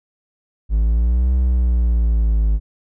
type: exponential two-way sweep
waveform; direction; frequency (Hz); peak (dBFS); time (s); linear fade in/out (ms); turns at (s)
triangle; up then down; 51.91 to 63.9 to 51.91; -11; 0.69-2.6; 50; 1.33
effects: none